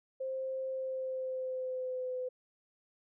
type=tone with pitch glide; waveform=sine; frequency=526 to 506.6 Hz; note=C5 to B4; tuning=+9 to +44 cents; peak=-34 dBFS; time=0.2-2.29 s; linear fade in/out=10 ms; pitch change=-65 cents; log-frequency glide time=0.7-2.18 s; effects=none